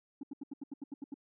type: tone bursts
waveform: sine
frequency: 280 Hz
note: C#4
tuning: 18 cents sharp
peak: -36 dBFS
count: 10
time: 0.21-1.142 s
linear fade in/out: 5 ms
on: 23 ms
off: 78 ms
effects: tanh soft clip ceiling -37 dBFS